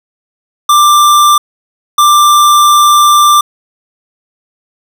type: tone bursts at uneven times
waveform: square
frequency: 1183 Hz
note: D6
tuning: 12 cents sharp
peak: -4 dBFS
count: 2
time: 0.69-1.38 / 1.98-3.41 s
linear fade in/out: 5 ms
effects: none